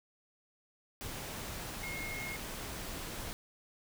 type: tone in noise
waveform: sine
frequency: 2153 Hz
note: C7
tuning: 49 cents sharp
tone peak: -40 dBFS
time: 1.83-2.36 s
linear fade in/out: 0 ms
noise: pink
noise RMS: -42 dBFS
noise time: 1.01-3.33 s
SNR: -1 dB
effects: none